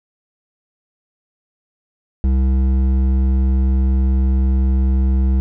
sine tone with hard clipping, 65.41 Hz, C2, in tune, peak -14 dBFS, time 2.24-5.4 s, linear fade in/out 0 ms, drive 9 dB, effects none

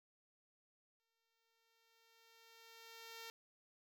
5% pulse tone with exponential growth, 455.9 Hz, A#4, 39 cents flat, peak -37 dBFS, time 1-3.3 s, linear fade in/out 0 ms, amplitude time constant 500 ms, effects none

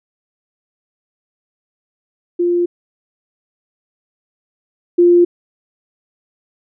sine tone pair in turn, 349.2 / 349.2 Hz, F4 / F4, 0 / 0 cents, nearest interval unison, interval 0 cents, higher neither, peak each -12 / -6 dBFS, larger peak second, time 2.39-2.66 / 4.98-5.25 s, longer neither, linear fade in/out 10 ms, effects none

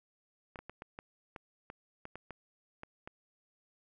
clicks, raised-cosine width 0.5 ms, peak -29 dBFS, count 12, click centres 0.558 / 0.59 / 0.696 / 0.821 / 0.989 / 1.362 / 1.701 / 2.054 / 2.156 / 2.307 / 2.834 / 3.075 s, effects none

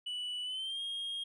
sine tone with pitch glide, 2960 to 3247 Hz, F#7 to G#7, 0 to -40 cents, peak -33 dBFS, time 0.06-1.24 s, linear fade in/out 10 ms, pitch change +160 cents, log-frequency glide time 0.43-0.81 s, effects tanh soft clip ceiling -35 dBFS

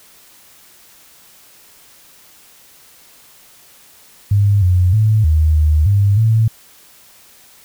sine tone with pitch steps, 101.4 / 90.2 / 108.3 / 78 / 76.6 / 100.5 / 111.6 Hz, G#2 / F#2 / A2 / D#2 / D#2 / G2 / A2, -41 / -44 / -27 / +5 / -27 / +44 / +25 cents, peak -9 dBFS, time 4.31-6.48 s, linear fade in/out 5 ms, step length 310 ms, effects white hiss -46 dBFS RMS until 7.64 s

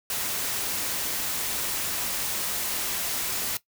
white noise, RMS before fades -29 dBFS, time 0.1-3.57 s, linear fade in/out 2 ms, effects noise-tail reverb RT60 0.1 s tail -17 dB re dry

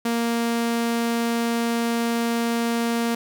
sawtooth tone, 233.1 Hz, A#3, in tune, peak -17 dBFS, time 0.05-3.15 s, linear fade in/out 5 ms, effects none

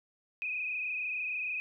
sine tone with frequency modulation, 2499 Hz, D#7, 7 cents sharp, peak -32 dBFS, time 0.42-1.6 s, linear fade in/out 0 ms, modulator 26.6 Hz, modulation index 2.8, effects none

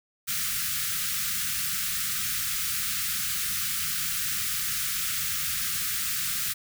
white band-stop noise, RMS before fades -29 dBFS, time 0.27-6.54 s, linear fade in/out 20 ms, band 210 to 1200 Hz, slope 96 dB/octave, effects none

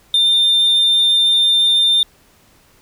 sine tone, 3603 Hz, A7, 40 cents sharp, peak -8 dBFS, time 0.14-2.03 s, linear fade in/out 2 ms, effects tanh soft clip ceiling -9 dBFS + pink hiss -52 dBFS RMS until 2.81 s

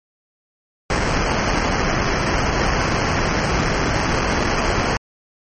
pink noise with sample-and-hold, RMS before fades -19 dBFS, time 0.9-4.97 s, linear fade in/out 2 ms, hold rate 3675 Hz, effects MP3 32 kbps

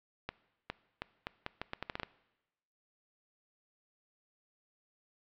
accelerating click train, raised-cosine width 0.3 ms, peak -20 dBFS, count 12, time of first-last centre 0.29-2.032 s, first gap 410 ms, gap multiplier 0.78, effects noise-tail reverb RT60 1.0 s tail -20 dB re dry + low-pass 4000 Hz 12 dB/octave

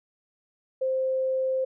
sine tone, 523.3 Hz, C5, in tune, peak -23 dBFS, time 0.81-1.65 s, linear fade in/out 10 ms, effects none

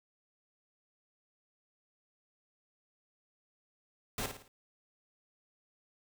pink noise with echo, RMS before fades -36 dBFS, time 4.18-4.26 s, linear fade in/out 2 ms, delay 55 ms, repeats 4, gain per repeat -7 dB, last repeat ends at 4.48 s, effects none

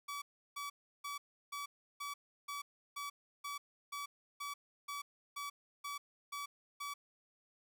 sawtooth tone bursts, 1144 Hz, D6, 46 cents flat, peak -37 dBFS, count 15, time 0.08-6.94 s, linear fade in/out 10 ms, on 140 ms, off 340 ms, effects none

